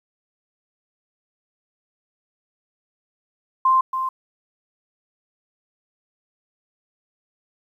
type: tone with echo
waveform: sine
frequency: 1046.5 Hz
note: C6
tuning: in tune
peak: -13 dBFS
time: 3.65-3.81 s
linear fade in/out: 5 ms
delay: 280 ms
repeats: 1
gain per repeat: -8 dB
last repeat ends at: 4.09 s
effects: 9-bit